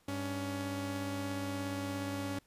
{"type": "tone pair together", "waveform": "sawtooth", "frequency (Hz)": [99.2, 280.6], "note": ["G2", "C#4"], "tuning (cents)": [21, 21], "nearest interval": "octave + tritone", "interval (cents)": 1800, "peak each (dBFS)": [-36, -33], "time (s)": [0.08, 2.39], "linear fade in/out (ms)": 5, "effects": ["pink hiss -69 dBFS RMS until 2.46 s", "resampled to 32000 Hz"]}